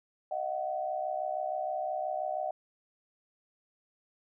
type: tone cluster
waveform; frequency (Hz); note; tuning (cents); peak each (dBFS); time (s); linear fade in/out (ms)
sine; 617 / 684 / 750; D#5 / F5 / F#5; -15 / -36 / +23; -35 / -38 / -34; 0.31-2.51; 5
effects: none